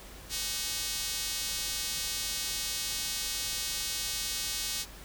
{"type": "tone with high-pass filter", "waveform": "square", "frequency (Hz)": 170, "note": "F3", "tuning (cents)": -46, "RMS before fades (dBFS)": -34, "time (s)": [0.29, 4.86], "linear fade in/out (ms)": 50, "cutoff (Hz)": 4200, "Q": 0.98, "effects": ["added 48 Hz sine -49 dBFS peak until 5.04 s", "pink hiss -49 dBFS RMS until 5.04 s"]}